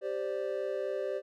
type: chord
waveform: triangle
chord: G suspended fourth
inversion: none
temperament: equal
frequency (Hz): 392 / 523.3 / 587.3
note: G4 / C5 / D5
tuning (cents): 0 / 0 / 0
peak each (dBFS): -34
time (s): 0.01-1.22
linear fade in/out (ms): 50
effects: none